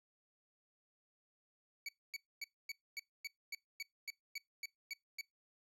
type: tone bursts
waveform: 25% pulse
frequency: 2265 Hz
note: C#7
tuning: 37 cents sharp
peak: -37 dBFS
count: 13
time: 1.86-5.211 s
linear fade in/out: 2 ms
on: 27 ms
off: 250 ms
effects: noise-tail reverb RT60 0.2 s tail -24 dB re dry + low-pass 12000 Hz 12 dB/octave

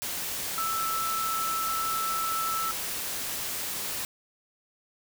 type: tone in noise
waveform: sine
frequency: 1318.5 Hz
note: E6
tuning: in tune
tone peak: -28 dBFS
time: 0.58-2.71 s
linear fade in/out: 0 ms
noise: white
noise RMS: -33 dBFS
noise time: 0.02-4.05 s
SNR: +2 dB
effects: none

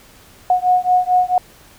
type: beating tone pair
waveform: sine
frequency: 726 / 730.5 Hz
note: F#5 / F#5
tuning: -33 / -22 cents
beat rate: 4.5 Hz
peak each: -15 dBFS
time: 0.5-1.38 s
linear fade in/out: 2 ms
effects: pink hiss -46 dBFS RMS until 1.78 s

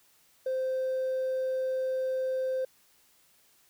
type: tone with hard clipping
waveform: triangle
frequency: 520 Hz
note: C5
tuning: 11 cents flat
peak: -27 dBFS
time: 0.46-2.65 s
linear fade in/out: 5 ms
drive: 2 dB
effects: white hiss -64 dBFS RMS until 3.69 s

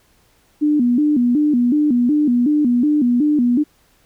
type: tone with vibrato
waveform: sine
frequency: 269.2 Hz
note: C4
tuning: 49 cents sharp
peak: -12 dBFS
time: 0.61-3.64 s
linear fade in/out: 20 ms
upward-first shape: square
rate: 2.7 Hz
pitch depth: 180 cents each way
effects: pink hiss -57 dBFS RMS until 4.05 s

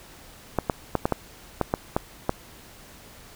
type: clicks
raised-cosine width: 1 ms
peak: -7 dBFS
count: 9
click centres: 0.587 / 0.698 / 0.953 / 1.055 / 1.123 / 1.613 / 1.739 / 1.965 / 2.294 s
effects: pink hiss -48 dBFS RMS until 3.35 s

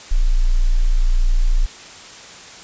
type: tone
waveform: sine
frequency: 29.23 Hz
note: A#0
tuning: 6 cents sharp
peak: -11 dBFS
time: 0.11-1.66 s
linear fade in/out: 10 ms
effects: white hiss -38 dBFS RMS until 2.63 s + resampled to 16000 Hz

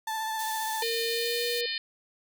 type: tone with vibrato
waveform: 35% pulse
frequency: 880 Hz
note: A5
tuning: in tune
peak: -28 dBFS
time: 0.07-0.83 s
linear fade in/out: 5 ms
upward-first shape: triangle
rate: 15 Hz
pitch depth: 26 cents each way
type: high-pass noise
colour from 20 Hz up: pink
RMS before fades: -39 dBFS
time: 0.39-1.61 s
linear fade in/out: 2 ms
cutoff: 6000 Hz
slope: 12 dB/octave
type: tone with pitch glide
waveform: sine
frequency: 461.3 to 477.6 Hz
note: A#4 to A#4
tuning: -18 to +42 cents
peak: -30 dBFS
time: 0.82-1.66 s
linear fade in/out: 5 ms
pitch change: +60 cents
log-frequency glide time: 1.07-1.44 s
type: harmonic tone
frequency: 606 Hz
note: D#5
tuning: 46 cents flat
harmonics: 3 / 4 / 5 / 6 / 7 / 8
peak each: -37 / -38 / -38 / -37 / -34 / -40 dBFS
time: 0.82-1.78 s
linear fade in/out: 2 ms
effects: none

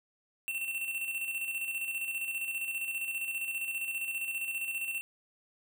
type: tone with tremolo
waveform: square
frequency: 2700 Hz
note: E7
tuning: 41 cents sharp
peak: -32 dBFS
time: 0.48-5.01 s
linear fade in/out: 0 ms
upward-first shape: square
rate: 15 Hz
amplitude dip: 45%
effects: none

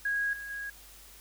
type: tone with level steps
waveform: sine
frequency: 1648 Hz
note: G#6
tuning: 14 cents flat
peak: -27 / -38 / -35 dBFS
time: 0.05-0.7 s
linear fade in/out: 5 ms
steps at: 0.33 / 0.5 s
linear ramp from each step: 2 ms
effects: added 50 Hz sine -56 dBFS peak until 1.2 s + white hiss -53 dBFS RMS until 1.2 s

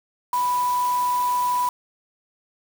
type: tone in noise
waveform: sine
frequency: 987.8 Hz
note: B5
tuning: in tune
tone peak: -19 dBFS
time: 0.33-1.69 s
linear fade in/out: 2 ms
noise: white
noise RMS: -36 dBFS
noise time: 0.33-1.69 s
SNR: +14 dB
effects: none

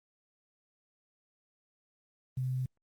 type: tone with quantisation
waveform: sine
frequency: 128.7 Hz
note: C3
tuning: 28 cents flat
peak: -30 dBFS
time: 2.37-2.66 s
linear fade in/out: 5 ms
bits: 10
effects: Opus 24 kbps

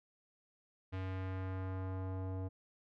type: tone with low-pass filter sweep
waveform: square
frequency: 94.1 Hz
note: F#2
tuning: 30 cents sharp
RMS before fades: -40 dBFS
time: 0.92-2.49 s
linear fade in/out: 20 ms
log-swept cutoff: 2700 to 690 Hz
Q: 1.1
effects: none

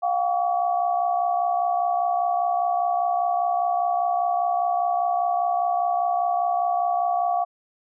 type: tone cluster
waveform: sine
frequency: 707 / 772 / 1132 Hz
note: F5 / G5 / C#6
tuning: +21 / -27 / +36 cents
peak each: -21 / -27 / -30 dBFS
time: 0.02-7.45 s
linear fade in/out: 20 ms
effects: none

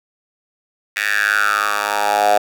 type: tone with high-pass filter sweep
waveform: 10% pulse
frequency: 103.4 Hz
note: G#2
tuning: 7 cents flat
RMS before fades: -17 dBFS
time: 0.96-2.38 s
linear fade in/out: 5 ms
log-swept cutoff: 2000 to 680 Hz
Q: 6.3
effects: none

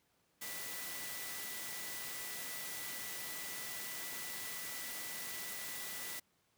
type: tone in noise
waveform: sine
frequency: 1975.5 Hz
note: B6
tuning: in tune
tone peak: -50 dBFS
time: 0.41-6.2 s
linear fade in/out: 10 ms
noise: white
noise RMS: -44 dBFS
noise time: 0.41-6.2 s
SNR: -9 dB
effects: pink hiss -75 dBFS RMS until 6.57 s + high-pass 100 Hz 12 dB/octave

